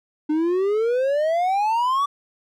triangle exponential sweep, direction up, 298.6 to 1162 Hz, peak -16 dBFS, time 0.29-2.06 s, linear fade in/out 10 ms, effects none

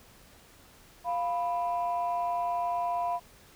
sine tone pair together, 698.5 / 987.8 Hz, F5 / B5, 0 / 0 cents, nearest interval tritone, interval 600 cents, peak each -28 / -30 dBFS, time 1.04-3.2 s, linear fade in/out 50 ms, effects tanh soft clip ceiling -22 dBFS + pink hiss -56 dBFS RMS until 3.55 s

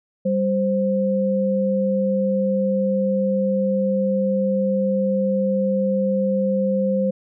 sine tone pair together, 196 / 523.3 Hz, G3 / C5, 0 / 0 cents, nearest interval octave + perfect fourth, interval 1700 cents, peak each -20 dBFS, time 0.25-7.11 s, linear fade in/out 10 ms, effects none

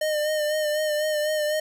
square tone with vibrato, 608 Hz, D#5, 40 cents flat, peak -23 dBFS, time 0.01-1.6 s, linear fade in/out 5 ms, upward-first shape sine, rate 4 Hz, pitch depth 34 cents each way, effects none

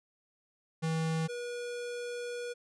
square tone pair in turn, 161.2 / 483.1 Hz, E3 / B4, -38 / -38 cents, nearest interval octave + perfect fifth, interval 1900 cents, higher second, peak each -30 / -37 dBFS, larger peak first, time 0.82-1.28 / 1.28-2.54 s, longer second, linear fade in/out 20 ms, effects resampled to 22050 Hz

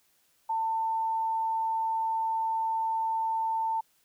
sine tone, 895 Hz, A5, 29 cents sharp, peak -26 dBFS, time 0.49-3.81 s, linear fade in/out 10 ms, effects white hiss -68 dBFS RMS until 4.04 s

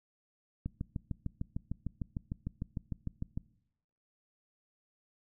click train, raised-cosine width 5 ms, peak -23 dBFS, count 19, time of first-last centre 0.66-3.375 s, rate 6.63 Hz, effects noise-tail reverb RT60 0.8 s tail -22 dB re dry

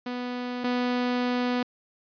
sawtooth tone pair in turn, 246.9 / 246.9 Hz, B3 / B3, 0 / 0 cents, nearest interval unison, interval 0 cents, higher neither, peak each -26 / -20 dBFS, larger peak second, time 0.06-0.64 / 0.64-1.63 s, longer second, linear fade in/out 5 ms, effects resampled to 11025 Hz

